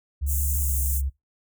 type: tone with pitch glide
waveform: sine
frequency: 70.4 to 67.92 Hz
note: C#2 to C#2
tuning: +27 to -35 cents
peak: -23 dBFS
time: 0.21-1.1 s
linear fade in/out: 20 ms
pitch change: -62 cents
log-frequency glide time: 0.59-0.8 s
type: high-pass noise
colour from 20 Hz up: white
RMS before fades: -29 dBFS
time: 0.26-1.02 s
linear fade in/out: 50 ms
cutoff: 6800 Hz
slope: 48 dB/octave
effects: noise-tail reverb RT60 0.2 s tail -22 dB re dry